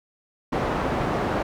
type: low-pass noise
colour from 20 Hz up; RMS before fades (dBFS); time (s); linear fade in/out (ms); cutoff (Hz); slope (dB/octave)
white; -25; 0.52-1.43; 10; 830; 12
effects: none